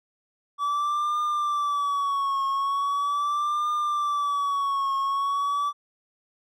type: tone with vibrato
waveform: triangle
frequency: 1146 Hz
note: D6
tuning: 43 cents flat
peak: -21 dBFS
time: 0.58-5.73 s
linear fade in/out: 50 ms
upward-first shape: triangle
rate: 0.4 Hz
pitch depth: 91 cents each way
effects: none